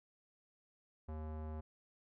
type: tone with low-pass filter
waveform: square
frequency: 77.78 Hz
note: D#2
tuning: in tune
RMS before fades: -44 dBFS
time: 1.08-1.61 s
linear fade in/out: 10 ms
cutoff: 950 Hz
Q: 1.2
effects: none